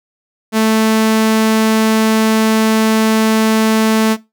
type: tone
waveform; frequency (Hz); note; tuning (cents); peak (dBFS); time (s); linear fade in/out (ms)
sawtooth; 220; A3; 0; -6; 0.52-4.17; 50
effects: noise-tail reverb RT60 0.2 s tail -18 dB re dry